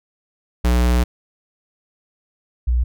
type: tone pair in turn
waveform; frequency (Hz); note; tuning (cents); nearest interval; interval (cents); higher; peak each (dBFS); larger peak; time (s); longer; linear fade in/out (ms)
square / sine; 60.6 / 60.6; B1 / B1; -32 / -32; unison; 0; neither; -14; neither; 0.64-1.04 / 2.67-2.84; first; 10
effects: none